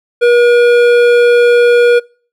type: tone with hard clipping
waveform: sine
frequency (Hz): 480.1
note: B4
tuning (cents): -49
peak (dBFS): -7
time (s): 0.21-2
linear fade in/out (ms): 20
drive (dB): 12
effects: noise-tail reverb RT60 0.4 s tail -24 dB re dry